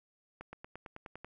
accelerating click train, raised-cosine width 0.5 ms, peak -30 dBFS, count 9, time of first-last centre 0.41-1.246 s, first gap 120 ms, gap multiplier 0.96, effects none

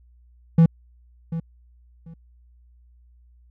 triangle tone with echo, 164.81 Hz, E3, in tune, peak -8 dBFS, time 0.58-0.66 s, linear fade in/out 5 ms, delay 740 ms, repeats 2, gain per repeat -14 dB, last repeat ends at 2.14 s, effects added 60 Hz sine -51 dBFS peak until 3.5 s

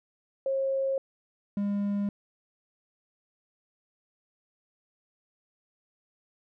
sine / triangle tone pair in turn, 539 / 202.4 Hz, C#5 / G#3, -49 / -44 cents, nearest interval octave + perfect fourth, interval 1695 cents, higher first, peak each -25 / -24 dBFS, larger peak second, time 0.46-0.98 / 1.57-2.09 s, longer neither, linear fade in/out 2 ms, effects none

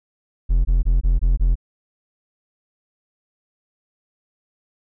triangle tone bursts, 42.81 Hz, F1, 34 cents flat, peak -11 dBFS, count 6, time 0.49-1.555 s, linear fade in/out 20 ms, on 160 ms, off 21 ms, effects none

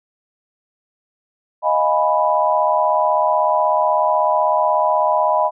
sine chord, F half-diminished seventh, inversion third, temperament equal, 622.3 / 698.5 / 830.6 / 987.8 Hz, Eb5 / F5 / Ab5 / Cb6, 0 / 0 / 0 / 0 cents, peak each -18 / -22 / -21 / -17 dBFS, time 1.62-5.51 s, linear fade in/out 50 ms, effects none

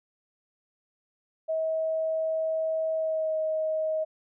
sine tone with pitch glide, 640 to 629.7 Hz, D#5 to D#5, +49 to +21 cents, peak -25 dBFS, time 1.48-4.05 s, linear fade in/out 20 ms, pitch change -28 cents, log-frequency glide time 2.94-3.38 s, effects none

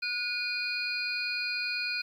sine tone cluster, 1459 / 2455 / 4225 / 4773 Hz, F#6 / D#7 / C8 / D8, -25 / -24 / +16 / +27 cents, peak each -37 / -32 / -36 / -39 dBFS, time 0.02-2.02 s, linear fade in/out 10 ms, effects 10-bit

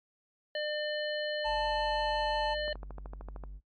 harmonic tone, 600 Hz, D5, 37 cents sharp, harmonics 1 / 3 / 5 / 7, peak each -33 / -38 / -40 / -41 dBFS, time 0.55-2.73 s, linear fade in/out 2 ms
triangle tone with vibrato, 880 Hz, A5, in tune, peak -29 dBFS, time 1.44-2.55 s, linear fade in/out 20 ms, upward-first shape triangle, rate 5.7 Hz, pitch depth 12 cents each way
triangle tone, 49 Hz, G1, in tune, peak -39 dBFS, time 1.44-3.61 s, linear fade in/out 50 ms
click train, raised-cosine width 1 ms, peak -30 dBFS, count 11, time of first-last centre 2.68-3.438 s, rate 13.2 Hz
effects noise-tail reverb RT60 0.1 s tail -25 dB re dry + MP3 48 kbps

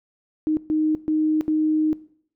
sine tone bursts at uneven times, 310.1 Hz, D#4, 6 cents flat, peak -18 dBFS, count 4, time 0.47-0.57 / 0.7-0.95 / 1.08-1.41 / 1.48-1.93 s, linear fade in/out 0 ms, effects noise-tail reverb RT60 0.6 s tail -19 dB re dry

